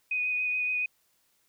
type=tone with vibrato; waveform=sine; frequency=2489 Hz; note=D#7; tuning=in tune; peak=-26 dBFS; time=0.11-0.86 s; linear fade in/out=5 ms; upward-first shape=sine; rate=7.1 Hz; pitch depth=15 cents each way; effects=white hiss -70 dBFS RMS until 1.48 s